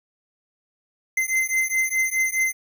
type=beating tone pair; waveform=square; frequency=2068 / 2072.8 Hz; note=C7 / C7; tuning=-21 / -17 cents; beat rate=4.8 Hz; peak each=-24 dBFS; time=1.17-2.53 s; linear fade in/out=5 ms; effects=none